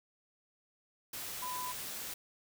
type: tone in noise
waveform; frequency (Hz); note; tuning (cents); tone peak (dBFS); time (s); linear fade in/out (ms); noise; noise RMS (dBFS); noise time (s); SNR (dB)
sine; 1000; B5; +21; -38; 1.42-1.72; 5; white; -42; 1.13-2.14; +1
effects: none